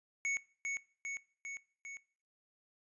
square tone with echo, 2217 Hz, C#7, in tune, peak -33 dBFS, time 0.25-0.37 s, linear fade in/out 0 ms, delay 400 ms, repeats 4, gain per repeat -3 dB, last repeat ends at 1.97 s, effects noise-tail reverb RT60 0.5 s tail -22 dB re dry + resampled to 22050 Hz

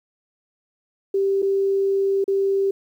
sine tone with dropouts, 392 Hz, G4, in tune, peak -17 dBFS, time 1.14-2.71 s, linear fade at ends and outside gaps 5 ms, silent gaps 1.421-1.426 / 2.242-2.279 s, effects 9-bit

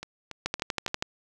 two click trains, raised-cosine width 0.2 ms, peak -10 / -20 dBFS, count 8 / 4, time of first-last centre 0.46-1.025 / 0.03-0.88 s, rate 12.4 / 3.53 Hz, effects none

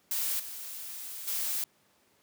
blue noise with level steps, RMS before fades -31 / -41 / -32 dBFS, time 0.11-1.64 s, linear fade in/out 2 ms, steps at 0.39 / 1.27 s, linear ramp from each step 10 ms, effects pink hiss -67 dBFS RMS until 2.22 s + high-pass 150 Hz 12 dB/octave

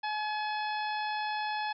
harmonic tone, 850 Hz, G#5, 40 cents sharp, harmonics 1 / 2 / 3 / 4 / 5 / 6, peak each -32 / -38 / -42 / -44 / -46 / -48 dBFS, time 0.03-1.73 s, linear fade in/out 10 ms, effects none

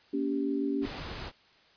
sine chord, G diminished, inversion first, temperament just, 235.2 / 282.2 / 392 Hz, Bb3 / Db4 / G4, +16 / +31 / 0 cents, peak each -35 / -29 / -34 dBFS, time 0.13-0.86 s, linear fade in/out 10 ms
pink noise, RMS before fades -39 dBFS, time 0.81-1.32 s, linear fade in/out 50 ms
effects white hiss -61 dBFS RMS until 1.76 s + resampled to 11025 Hz

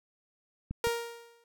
clicks, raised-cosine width 5 ms, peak -23 / -27 dBFS, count 2, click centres 0.71 / 0.871 s
sawtooth tone with exponential decay, 468.1 Hz, A#4, 7 cents sharp, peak -21 dBFS, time 0.84-1.44 s, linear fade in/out 2 ms, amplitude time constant 130 ms
effects none

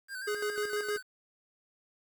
square tone with vibrato, 1555 Hz, G6, 14 cents flat, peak -38 dBFS, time 0.08-1.03 s, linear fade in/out 50 ms, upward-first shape square, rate 7.3 Hz, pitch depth 49 cents each way
square tone with tremolo, 417.4 Hz, G#4, 9 cents sharp, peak -31 dBFS, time 0.27-0.98 s, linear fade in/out 10 ms, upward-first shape square, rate 6.5 Hz, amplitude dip 60%
effects 10-bit

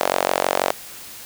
sawtooth tone with high-pass filter, 46.17 Hz, F#1, 3 cents flat, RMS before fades -21 dBFS, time 0-0.72 s, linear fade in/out 10 ms, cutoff 620 Hz, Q 2.4, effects white hiss -38 dBFS RMS until 1.25 s

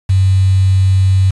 sine tone with quantisation, 95.2 Hz, F#2, 50 cents sharp, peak -7 dBFS, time 0.09-1.31 s, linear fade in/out 10 ms, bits 5, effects resampled to 24000 Hz

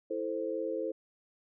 sine chord, A minor, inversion second, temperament equal, 329.6 / 440 / 523.3 Hz, E4 / A4 / C5, 0 / 0 / 0 cents, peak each -37 / -36 / -35 dBFS, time 0.1-0.92 s, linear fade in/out 10 ms, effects none

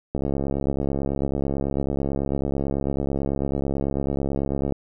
click train, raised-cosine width 2 ms, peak -12 dBFS, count 317, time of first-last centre 0.15-4.723 s, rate 69.1 Hz, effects none

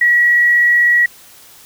sine tone with frequency modulation, 1922 Hz, B6, 48 cents flat, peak -8 dBFS, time 0.01-1.06 s, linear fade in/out 5 ms, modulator 35.8 Hz, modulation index 0.43, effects white hiss -42 dBFS RMS until 1.65 s

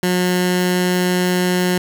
15% pulse tone with notch filter, 180.6 Hz, F#3, 42 cents flat, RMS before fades -17 dBFS, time 0.03-1.78 s, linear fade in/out 2 ms, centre 630 Hz, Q 1.5, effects none

